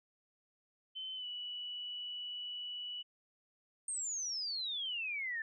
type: tone with pitch glide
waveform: sine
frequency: 3064 to 2951 Hz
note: G7 to F#7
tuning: -40 to -5 cents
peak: -40 dBFS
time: 0.95-3.03 s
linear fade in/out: 20 ms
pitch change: -65 cents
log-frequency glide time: 1.15-1.26 s
type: exponential sweep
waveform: sine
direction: down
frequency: 8730 to 1750 Hz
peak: -36 dBFS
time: 3.88-5.42 s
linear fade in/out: 2 ms
effects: none